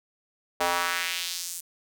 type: tone with high-pass filter sweep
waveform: square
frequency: 87.31 Hz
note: F2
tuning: in tune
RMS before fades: -29 dBFS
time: 0.6-1.61 s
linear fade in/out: 10 ms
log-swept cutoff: 650 to 8900 Hz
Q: 1.5
effects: none